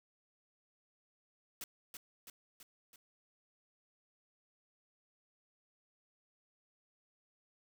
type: noise with echo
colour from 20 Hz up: white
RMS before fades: -44 dBFS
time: 1.61-1.64 s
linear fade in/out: 2 ms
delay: 330 ms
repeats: 4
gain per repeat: -4 dB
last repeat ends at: 2.96 s
effects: none